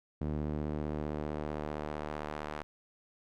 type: tone with band-pass filter sweep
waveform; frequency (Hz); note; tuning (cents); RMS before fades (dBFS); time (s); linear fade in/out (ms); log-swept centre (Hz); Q
sawtooth; 75.4; D2; +46; -37; 0.21-2.63; 0; 220 to 1100; 0.77
effects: none